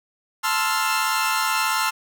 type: chord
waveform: sawtooth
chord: F major seventh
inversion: first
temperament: equal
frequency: 880 / 1046.5 / 1318.5 / 1396.9 Hz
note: A5 / C6 / E6 / F6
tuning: 0 / 0 / 0 / 0 cents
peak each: -22 dBFS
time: 0.43-1.91 s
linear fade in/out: 20 ms
effects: none